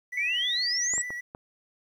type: tone with vibrato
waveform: triangle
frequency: 1953 Hz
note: B6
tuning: 20 cents flat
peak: -31 dBFS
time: 0.12-1.21 s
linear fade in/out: 10 ms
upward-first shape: sine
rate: 6.6 Hz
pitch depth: 30 cents each way
type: exponential sweep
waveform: sine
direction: up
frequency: 2175 to 7990 Hz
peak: -25 dBFS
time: 0.17-1.02 s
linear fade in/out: 5 ms
type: clicks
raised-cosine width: 1 ms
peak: -26 dBFS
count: 4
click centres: 0.937 / 0.98 / 1.105 / 1.349 s
effects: 10-bit